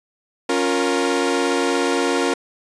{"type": "chord", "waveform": "sawtooth", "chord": "Bb minor", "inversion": "first", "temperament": "equal with one note detuned", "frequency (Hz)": [277.2, 353.9, 466.2], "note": ["Db4", "F4", "Bb4"], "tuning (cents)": [0, 23, 0], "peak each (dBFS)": -18, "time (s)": [0.49, 2.34], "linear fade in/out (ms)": 5, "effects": ["resampled to 22050 Hz"]}